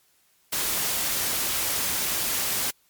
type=noise; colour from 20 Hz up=white; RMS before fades=-26 dBFS; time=0.52-2.71 s; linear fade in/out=10 ms; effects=white hiss -64 dBFS RMS until 2.89 s + MP3 96 kbps